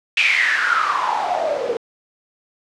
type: noise with band-pass filter sweep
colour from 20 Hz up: white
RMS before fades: -19 dBFS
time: 0.17-1.77 s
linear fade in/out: 2 ms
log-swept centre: 2600 to 450 Hz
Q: 9.8
effects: low-pass 6000 Hz 12 dB/octave